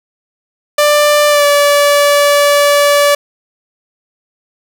sawtooth tone with pitch glide, 591 to 576.8 Hz, D5 to D5, +11 to -31 cents, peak -3 dBFS, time 0.78-3.15 s, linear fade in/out 5 ms, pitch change -42 cents, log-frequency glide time 1.29-1.45 s, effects 7-bit

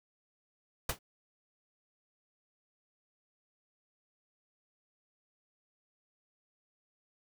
pink noise with exponential decay, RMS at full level -27 dBFS, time 0.89-0.99 s, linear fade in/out 5 ms, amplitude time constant 20 ms, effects none

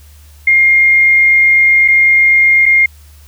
sine tone with dropouts, 2124 Hz, C7, 25 cents sharp, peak -5 dBFS, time 0.47-2.86 s, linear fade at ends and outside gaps 5 ms, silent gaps 1.879-1.883 / 2.657-2.661 s, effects added 74 Hz sine -37 dBFS peak until 3.27 s + white hiss -47 dBFS RMS until 3.27 s

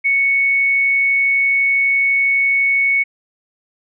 sine tone, 2217 Hz, C#7, in tune, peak -12 dBFS, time 0.04-3.04 s, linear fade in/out 20 ms, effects none

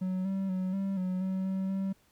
triangle tone with pitch steps, 185.6 / 193.1 / 185.8 / 194.9 / 184.2 / 188.9 / 190.6 / 193.1 Hz, F#3 / G3 / F#3 / G3 / F#3 / F#3 / G3 / G3, +6 / -26 / +7 / -10 / -7 / +36 / -48 / -26 cents, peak -27 dBFS, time 0.01-1.93 s, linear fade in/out 10 ms, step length 240 ms, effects pink hiss -67 dBFS RMS until 2.11 s

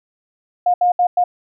sine tone bursts at uneven times, 714 Hz, F5, 38 cents sharp, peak -11 dBFS, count 4, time 0.66-0.74 / 0.81-0.92 / 0.99-1.07 / 1.17-1.24 s, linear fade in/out 5 ms, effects none

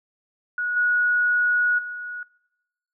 sine tone with level steps, 1458 Hz, F#6, 26 cents flat, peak -23 / -18 / -31 dBFS, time 0.58-2.23 s, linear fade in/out 2 ms, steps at 0.76 / 1.78 s, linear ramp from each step 10 ms, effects noise-tail reverb RT60 0.9 s tail -22 dB re dry

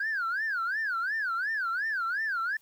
sine tone with vibrato, 1552 Hz, G6, 18 cents flat, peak -26 dBFS, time 0-2.57 s, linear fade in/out 5 ms, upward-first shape sine, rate 2.8 Hz, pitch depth 260 cents each way, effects tanh soft clip ceiling -25 dBFS + white hiss -65 dBFS RMS until 2.61 s

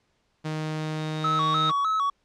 sawtooth tone, 155.6 Hz, D#3, in tune, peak -24 dBFS, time 0.44-1.72 s, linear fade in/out 20 ms
sine tone with exponential growth, 3729 Hz, A#7, in tune, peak -25 dBFS, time 0.45-1.7 s, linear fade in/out 2 ms, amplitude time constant 270 ms
triangle tone with vibrato, 1205 Hz, D6, 44 cents sharp, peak -20 dBFS, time 1.24-2.1 s, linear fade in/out 5 ms, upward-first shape square, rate 3.3 Hz, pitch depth 120 cents each way
effects pink hiss -70 dBFS RMS until 2.24 s + low-pass 6000 Hz 12 dB/octave

